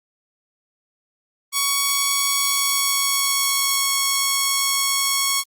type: tone with pitch glide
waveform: 5% pulse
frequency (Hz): 1118 to 1102.6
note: C#6 to C#6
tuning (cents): +14 to -10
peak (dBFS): -6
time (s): 1.52-5.44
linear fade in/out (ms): 50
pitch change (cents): -24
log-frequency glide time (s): 2.38-3.83
effects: Opus 24 kbps